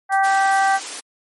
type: harmonic tone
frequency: 389.4 Hz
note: G4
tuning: 12 cents flat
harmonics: 2 / 3 / 4 / 5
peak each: -15 / -25 / -21 / -27 dBFS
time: 0.09-0.8 s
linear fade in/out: 50 ms
type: noise with exponential decay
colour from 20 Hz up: violet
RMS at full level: -26 dBFS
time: 0.12-0.28 s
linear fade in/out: 5 ms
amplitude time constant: 33 ms
type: high-pass noise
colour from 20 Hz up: white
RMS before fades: -30 dBFS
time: 0.23-1.01 s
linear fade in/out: 20 ms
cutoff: 240 Hz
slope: 48 dB/octave
effects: MP3 48 kbps